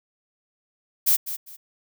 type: noise with echo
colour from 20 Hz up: violet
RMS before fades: -18 dBFS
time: 1.06-1.17 s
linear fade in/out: 20 ms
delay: 200 ms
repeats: 2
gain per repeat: -12 dB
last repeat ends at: 1.57 s
effects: none